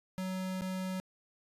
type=tone with dropouts; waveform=square; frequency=186.8 Hz; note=F#3; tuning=17 cents sharp; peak=-35 dBFS; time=0.18-1 s; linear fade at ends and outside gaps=0 ms; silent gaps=0.61-0.619 s; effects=resampled to 32000 Hz